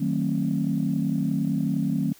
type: chord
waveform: sine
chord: D# diminished seventh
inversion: none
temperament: just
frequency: 155.56 / 186.68 / 224 / 268.8 Hz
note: D#3 / F#3 / A3 / C4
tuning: 0 / +16 / +31 / +47 cents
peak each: -27 dBFS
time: 0-2.13 s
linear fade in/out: 10 ms
effects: tanh soft clip ceiling -13 dBFS + white hiss -53 dBFS RMS until 2.19 s